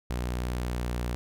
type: tone with pitch glide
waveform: sawtooth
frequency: 61 to 60.23 Hz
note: B1 to B1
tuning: -21 to -43 cents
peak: -25 dBFS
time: 0.1-1.15 s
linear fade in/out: 0 ms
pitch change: -22 cents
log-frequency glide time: 0.6-1.01 s
effects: none